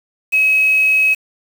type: tone with quantisation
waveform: sine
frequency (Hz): 2556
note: D#7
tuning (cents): +46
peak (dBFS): -10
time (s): 0.32-1.15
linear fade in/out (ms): 20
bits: 5
effects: none